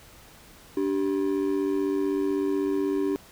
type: ring-modulated tone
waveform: triangle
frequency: 339.6 Hz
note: F4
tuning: 48 cents flat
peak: -18 dBFS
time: 0.77-3.16 s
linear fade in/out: 0 ms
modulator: 48 Hz
effects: pink hiss -51 dBFS RMS until 3.31 s